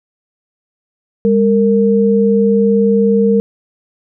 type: tone pair together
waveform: sine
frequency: 202.3 / 459.6 Hz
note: G#3 / A#4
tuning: -45 / -25 cents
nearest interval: octave + major second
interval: 1420 cents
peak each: -11 dBFS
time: 1.25-3.4 s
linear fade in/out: 0 ms
effects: none